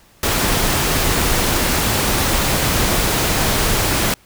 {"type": "noise", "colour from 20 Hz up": "pink", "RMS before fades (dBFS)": -17, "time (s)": [0.23, 4.14], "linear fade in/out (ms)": 2, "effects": ["pink hiss -51 dBFS RMS until 4.25 s"]}